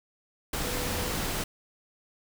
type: tone in noise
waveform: sine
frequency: 493.9 Hz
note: B4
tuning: in tune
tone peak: -39 dBFS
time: 0.64-1.15 s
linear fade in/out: 5 ms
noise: pink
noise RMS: -31 dBFS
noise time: 0.53-1.44 s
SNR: -11 dB
effects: none